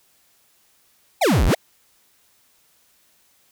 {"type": "exponential two-way sweep", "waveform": "square", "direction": "down then up", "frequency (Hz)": [880, 36.38, 846], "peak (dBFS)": -15, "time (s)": [1.21, 1.55], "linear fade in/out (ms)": 10, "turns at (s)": 1.46, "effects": ["white hiss -60 dBFS RMS until 3.51 s"]}